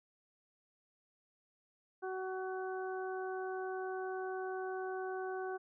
harmonic tone, 375.4 Hz, F#4, 25 cents sharp, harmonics 1 / 2 / 3 / 4, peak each -39 / -43 / -50 / -47 dBFS, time 2.02-5.58 s, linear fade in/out 20 ms, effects none

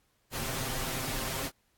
pink noise with comb filter, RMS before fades -34 dBFS, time 0.31-1.51 s, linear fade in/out 50 ms, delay 7.6 ms, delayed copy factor +0.9, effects pink hiss -72 dBFS RMS until 1.77 s + AAC 64 kbps

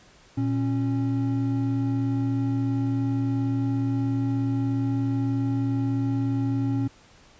triangle tone pair together, 117 / 274.1 Hz, A#2 / C#4, +7 / -19 cents, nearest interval octave + minor third, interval 1474 cents, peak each -23 dBFS, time 0.37-6.88 s, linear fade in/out 10 ms, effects pink hiss -54 dBFS RMS until 7.39 s + resampled to 16000 Hz

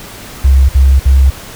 sine tone bursts, 66.9 Hz, C2, 39 cents sharp, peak -3 dBFS, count 3, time 0.44-1.304 s, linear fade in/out 10 ms, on 250 ms, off 57 ms, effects pink hiss -30 dBFS RMS until 1.55 s

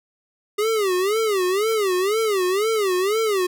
square tone with vibrato, 403 Hz, G4, 48 cents sharp, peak -19 dBFS, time 0.58-3.47 s, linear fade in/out 10 ms, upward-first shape sine, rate 2 Hz, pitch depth 190 cents each way, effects none

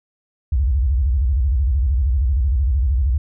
sine tone with vibrato, 65.3 Hz, C2, 3 cents flat, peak -14 dBFS, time 0.52-3.18 s, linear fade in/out 5 ms, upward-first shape square, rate 13 Hz, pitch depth 220 cents each way, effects none

